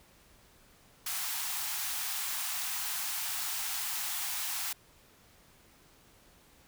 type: high-pass noise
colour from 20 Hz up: white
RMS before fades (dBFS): -35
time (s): 1.06-4.73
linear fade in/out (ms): 5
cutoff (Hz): 710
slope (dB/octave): 96
effects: pink hiss -61 dBFS RMS until 6.67 s